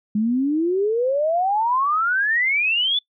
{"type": "exponential sweep", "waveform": "sine", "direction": "up", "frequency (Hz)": [205.5, 3520], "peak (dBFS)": -17, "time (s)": [0.15, 2.99], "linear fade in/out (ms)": 5, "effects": ["noise-tail reverb RT60 0.1 s tail -22 dB re dry"]}